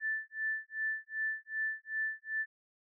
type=tone with tremolo; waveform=sine; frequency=1760 Hz; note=A6; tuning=in tune; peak=-30 dBFS; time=0-2.46 s; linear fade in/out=50 ms; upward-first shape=sine; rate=2.6 Hz; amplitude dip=100%; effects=none